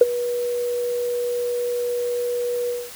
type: tone with ADSR envelope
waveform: sine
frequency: 484.9 Hz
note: B4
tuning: 32 cents flat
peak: -4 dBFS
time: 0.01-2.91 s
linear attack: 4 ms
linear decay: 26 ms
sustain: -17 dB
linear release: 220 ms
effects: tanh soft clip ceiling -1 dBFS + white hiss -39 dBFS RMS until 2.95 s